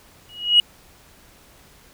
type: tone with exponential growth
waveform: sine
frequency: 2900 Hz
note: F#7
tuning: 35 cents flat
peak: -6 dBFS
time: 0.29-0.6 s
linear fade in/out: 2 ms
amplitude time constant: 67 ms
effects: tanh soft clip ceiling -4 dBFS + pink hiss -51 dBFS RMS until 1.93 s